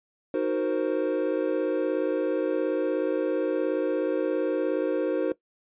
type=chord; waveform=triangle; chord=C half-diminished seventh; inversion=first; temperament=equal; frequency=311.1 / 370 / 466.2 / 523.3 Hz; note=Eb4 / Gb4 / Bb4 / C5; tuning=0 / 0 / 0 / 0 cents; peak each=-27 dBFS; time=0.34-5.32 s; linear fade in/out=2 ms; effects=noise-tail reverb RT60 0.1 s tail -18 dB re dry + resampled to 8000 Hz